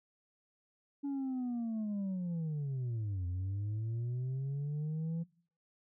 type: linear two-way sweep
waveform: sine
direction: down then up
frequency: 285.2 to 87.31 to 168.6 Hz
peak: -31 dBFS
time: 1.03-5.24 s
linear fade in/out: 20 ms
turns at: 3.26 s
effects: noise-tail reverb RT60 0.5 s tail -22 dB re dry + tanh soft clip ceiling -33 dBFS